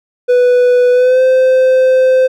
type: tone with pitch glide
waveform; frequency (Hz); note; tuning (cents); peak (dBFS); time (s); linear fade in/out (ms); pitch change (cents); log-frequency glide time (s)
triangle; 494.1 to 517.2; B4 to C5; +1 to -20; -4; 0.28-2.28; 20; +79; 0.92-1.22
effects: none